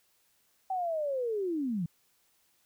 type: linear sweep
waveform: sine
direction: down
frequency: 771 to 155.56 Hz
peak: -29 dBFS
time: 0.7-1.86 s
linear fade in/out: 5 ms
effects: white hiss -70 dBFS RMS until 2.65 s